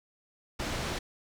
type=low-pass noise; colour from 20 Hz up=pink; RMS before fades=-34 dBFS; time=0.59-0.99 s; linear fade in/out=10 ms; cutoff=6200 Hz; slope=12 dB/octave; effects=none